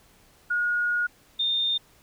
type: tone pair in turn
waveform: sine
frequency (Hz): 1441 / 3631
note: F#6 / A#7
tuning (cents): -46 / -46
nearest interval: octave + major third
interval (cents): 1600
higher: second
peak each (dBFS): -22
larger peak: neither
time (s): 0.5-1.07 / 1.39-1.78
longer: first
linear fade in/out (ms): 10
effects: pink hiss -58 dBFS RMS until 2.02 s